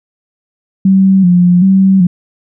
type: tone with vibrato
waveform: sine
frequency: 184.5 Hz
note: F#3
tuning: 5 cents flat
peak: -4 dBFS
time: 0.85-2.07 s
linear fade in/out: 5 ms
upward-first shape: square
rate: 1.3 Hz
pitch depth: 68 cents each way
effects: none

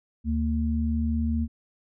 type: tone pair together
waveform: sine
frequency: 76.35 / 228.8 Hz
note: D#2 / A#3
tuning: -32 / -32 cents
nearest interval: octave + perfect fifth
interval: 1900 cents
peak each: -25 / -26 dBFS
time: 0.24-1.48 s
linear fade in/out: 50 ms
effects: none

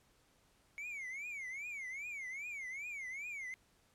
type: tone with vibrato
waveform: triangle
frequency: 2217 Hz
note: C#7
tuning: in tune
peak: -40 dBFS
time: 0.78-3.54 s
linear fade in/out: 0 ms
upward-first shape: triangle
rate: 2.5 Hz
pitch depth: 210 cents each way
effects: pink hiss -71 dBFS RMS until 3.94 s + low-pass 12000 Hz 12 dB/octave

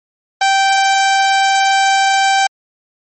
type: tone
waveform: sawtooth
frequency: 780 Hz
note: G5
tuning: 9 cents flat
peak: -6 dBFS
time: 0.41-2.47 s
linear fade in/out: 5 ms
effects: MP3 32 kbps

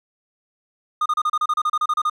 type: tone bursts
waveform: triangle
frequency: 1225 Hz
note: D#6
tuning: 27 cents flat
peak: -15 dBFS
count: 14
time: 1.01-2.098 s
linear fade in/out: 5 ms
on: 48 ms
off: 32 ms
effects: none

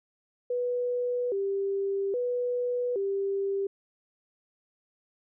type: tone with vibrato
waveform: sine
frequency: 439.9 Hz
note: A4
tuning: in tune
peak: -26 dBFS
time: 0.5-3.67 s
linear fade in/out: 5 ms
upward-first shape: square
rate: 0.61 Hz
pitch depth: 190 cents each way
effects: none

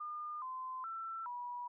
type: tone with pitch steps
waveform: sine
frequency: 1211 / 1031 / 1337 / 973 Hz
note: D#6 / C6 / E6 / B5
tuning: -47 / -26 / +24 / -26 cents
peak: -40 dBFS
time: 0-1.68 s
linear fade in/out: 10 ms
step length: 420 ms
effects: none

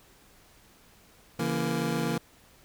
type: chord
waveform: 25% pulse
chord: A# diminished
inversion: first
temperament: just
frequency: 139.85 / 167.82 / 233.1 Hz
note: C#3 / E3 / A#3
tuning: +16 / +31 / 0 cents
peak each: -30 / -27 / -27 dBFS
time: 1.39-2.18 s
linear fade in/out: 5 ms
effects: pink hiss -58 dBFS RMS until 2.64 s

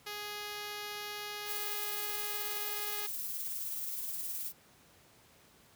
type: tone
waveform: 5% pulse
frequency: 415.3 Hz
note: G#4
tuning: in tune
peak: -28 dBFS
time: 0.06-3.07 s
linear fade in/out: 10 ms
type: noise with tremolo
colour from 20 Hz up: violet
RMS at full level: -37 dBFS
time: 1.45-4.53 s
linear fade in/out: 50 ms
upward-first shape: triangle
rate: 19 Hz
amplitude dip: 35%
effects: pink hiss -62 dBFS RMS until 5.75 s + high-pass 80 Hz 12 dB/octave

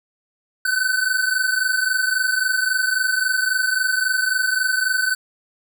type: tone pair together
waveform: square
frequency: 1507.3 / 1531 Hz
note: F#6 / G6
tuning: +32 / -41 cents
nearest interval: unison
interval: 27 cents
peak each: -21 / -22 dBFS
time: 0.65-5.15 s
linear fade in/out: 5 ms
effects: none

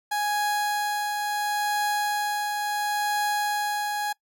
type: tone with tremolo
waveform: 30% pulse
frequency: 830.6 Hz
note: G#5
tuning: in tune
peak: -20 dBFS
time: 0.11-4.13 s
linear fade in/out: 10 ms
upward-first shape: triangle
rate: 0.72 Hz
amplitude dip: 35%
effects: noise-tail reverb RT60 0.1 s tail -23 dB re dry

